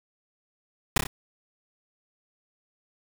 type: noise with echo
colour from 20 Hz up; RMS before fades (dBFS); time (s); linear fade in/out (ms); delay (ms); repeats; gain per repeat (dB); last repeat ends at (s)
pink; -19; 0.96-0.98; 5; 30; 3; -5; 1.07
effects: none